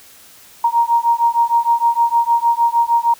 sine beating tone pair, 932.3 / 938.8 Hz, A#5 / A#5, 0 / +12 cents, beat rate 6.5 Hz, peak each -15 dBFS, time 0.64-3.14 s, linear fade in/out 5 ms, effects white hiss -44 dBFS RMS until 3.19 s

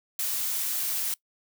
blue noise, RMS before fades -29 dBFS, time 0.19-1.14 s, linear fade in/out 2 ms, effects noise-tail reverb RT60 0.1 s tail -22 dB re dry

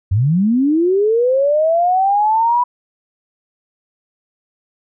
sine linear sweep, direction up, 87.31 to 987.8 Hz, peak -11 dBFS, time 0.11-2.64 s, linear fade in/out 10 ms, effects none

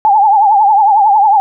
sine tone with vibrato, 830.6 Hz, G#5, in tune, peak -5 dBFS, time 0.05-1.4 s, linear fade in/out 0 ms, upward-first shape triangle, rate 11 Hz, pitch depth 130 cents each way, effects none

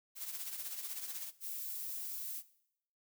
blue noise with tremolo, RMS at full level -40 dBFS, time 0.15-1.32 s, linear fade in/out 50 ms, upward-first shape triangle, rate 16 Hz, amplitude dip 65%
violet noise, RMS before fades -42 dBFS, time 1.4-2.43 s, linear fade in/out 50 ms
effects noise-tail reverb RT60 0.7 s tail -17 dB re dry

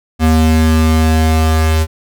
square tone pair together, 79.4 / 237.9 Hz, D#2 / A#3, +36 / +35 cents, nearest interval octave + perfect fifth, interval 1899 cents, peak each -10 / -16 dBFS, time 0.19-1.87 s, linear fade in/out 50 ms, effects none

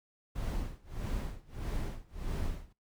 brown noise with tremolo, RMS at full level -33 dBFS, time 0.35-2.73 s, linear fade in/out 10 ms, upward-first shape sine, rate 1.6 Hz, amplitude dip 95%, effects noise-tail reverb RT60 0.2 s tail -21 dB re dry

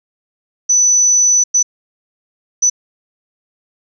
sine tone bursts at uneven times, 5980 Hz, F#8, 17 cents sharp, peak -8 dBFS, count 3, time 0.69-1.44 / 1.54-1.63 / 2.62-2.7 s, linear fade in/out 10 ms, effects none

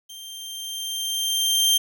sawtooth tone with level ramp, 3161 Hz, G7, 14 cents sharp, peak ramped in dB -35 to -12 dBFS, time 0.09-1.78 s, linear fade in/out 10 ms, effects 9-bit

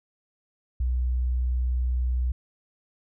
sine tone, 62.1 Hz, B1, 10 cents sharp, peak -22 dBFS, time 0.8-2.32 s, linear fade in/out 5 ms, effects none

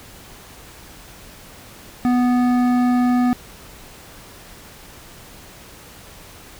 sine tone with hard clipping, 246.9 Hz, B3, in tune, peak -16 dBFS, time 2.05-3.33 s, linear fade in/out 0 ms, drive 12 dB, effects pink hiss -42 dBFS RMS until 6.59 s

